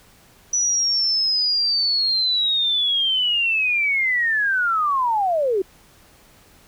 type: linear sweep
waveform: sine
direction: down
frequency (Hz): 5940 to 360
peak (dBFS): -17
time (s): 0.53-5.62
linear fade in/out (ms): 5
effects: pink hiss -52 dBFS RMS until 6.67 s